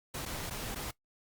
pink noise with dropouts, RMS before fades -39 dBFS, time 0.14-0.91 s, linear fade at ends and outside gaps 5 ms, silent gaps 0.254-0.259 / 0.499-0.507 / 0.748-0.757 s, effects noise-tail reverb RT60 0.1 s tail -19 dB re dry + Opus 48 kbps

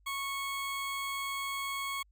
20% pulse tone, 1102 Hz, C#6, 11 cents flat, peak -29 dBFS, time 0.06-2.03 s, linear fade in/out 10 ms, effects added 50 Hz sine -62 dBFS peak until 2.11 s

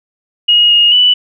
sine tone with pitch steps, 2880 / 2859 / 2969 Hz, F#7 / F7 / F#7, -47 / +40 / +5 cents, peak -5 dBFS, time 0.48-1.14 s, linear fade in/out 10 ms, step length 220 ms, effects none

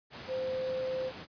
sine tone in noise, 518 Hz, C5, 17 cents flat, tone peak -31 dBFS, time 0.27-1.12 s, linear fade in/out 50 ms, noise pink, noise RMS -44 dBFS, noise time 0.1-1.27 s, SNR +10 dB, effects high-pass 100 Hz 12 dB/octave + resampled to 11025 Hz

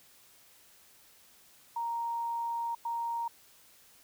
sine tone bursts at uneven times, 932.3 Hz, A#5, in tune, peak -31 dBFS, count 2, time 1.76-2.75 / 2.85-3.28 s, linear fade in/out 5 ms, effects white hiss -60 dBFS RMS until 4.03 s

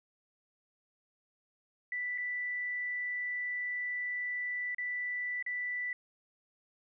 sine tone with dropouts, 1975.5 Hz, B6, in tune, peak -33 dBFS, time 1.92-5.93 s, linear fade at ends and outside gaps 2 ms, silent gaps 2.178-2.182 / 4.747-4.783 / 5.426-5.463 s, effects none

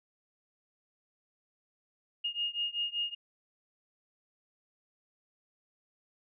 sine beating tone pair, 2845 / 2850.2 Hz, F7 / F7, +31 / +35 cents, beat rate 5.2 Hz, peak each -34 / -35 dBFS, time 2.24-3.15 s, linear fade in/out 10 ms, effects none

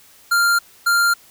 square tone pair in turn, 1394 / 1394 Hz, F6 / F6, -4 / -4 cents, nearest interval unison, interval 0 cents, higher neither, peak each -14 dBFS, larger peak neither, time 0.31-0.59 / 0.86-1.14 s, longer neither, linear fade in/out 10 ms, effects white hiss -49 dBFS RMS until 1.3 s

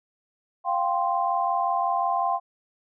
sine chord, F suspended second, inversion none, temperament equal, 698.5 / 784 / 1046.5 Hz, F5 / G5 / C6, 0 / 0 / 0 cents, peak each -26 dBFS, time 0.64-2.4 s, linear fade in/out 50 ms, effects none

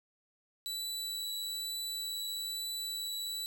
sawtooth tone with vibrato, 3951 Hz, B7, in tune, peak -33 dBFS, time 0.66-3.46 s, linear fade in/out 0 ms, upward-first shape triangle, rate 1.1 Hz, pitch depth 8 cents each way, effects none

